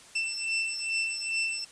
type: beating tone pair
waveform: sawtooth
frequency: 2674 / 2676.4 Hz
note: E7 / E7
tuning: +24 / +26 cents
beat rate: 2.4 Hz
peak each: -28 dBFS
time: 0.15-1.65 s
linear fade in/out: 10 ms
effects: white hiss -52 dBFS RMS until 1.71 s + resampled to 22050 Hz